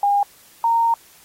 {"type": "tone pair in turn", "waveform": "sine", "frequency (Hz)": [810, 923.1], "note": ["G#5", "A#5"], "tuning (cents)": [-43, -17], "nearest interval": "major second", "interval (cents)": 226, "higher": "second", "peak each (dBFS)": -14, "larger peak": "neither", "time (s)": [[0.03, 0.23], [0.64, 0.94]], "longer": "second", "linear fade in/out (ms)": 2, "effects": ["white hiss -50 dBFS RMS until 1.24 s", "AAC 48 kbps"]}